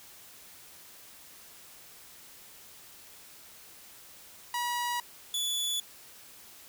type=tone pair in turn; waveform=sawtooth; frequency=965 / 3445 Hz; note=B5 / A7; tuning=-40 / -37 cents; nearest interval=octave + minor seventh; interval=2203 cents; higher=second; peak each=-26 dBFS; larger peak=neither; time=4.54-5 / 5.34-5.8 s; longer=neither; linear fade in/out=2 ms; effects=white hiss -52 dBFS RMS until 6.68 s